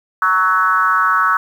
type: tone with frequency modulation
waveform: sine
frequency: 1303 Hz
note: E6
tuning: 20 cents flat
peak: -11 dBFS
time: 0.22-1.37 s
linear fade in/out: 2 ms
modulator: 187 Hz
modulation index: 1.3
effects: 7-bit